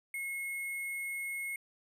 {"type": "tone with sample-and-hold", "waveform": "sine", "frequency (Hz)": 2170, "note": "C#7", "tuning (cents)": -37, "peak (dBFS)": -35, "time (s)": [0.14, 1.56], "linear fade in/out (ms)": 2, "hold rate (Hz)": 11025, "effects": ["resampled to 32000 Hz"]}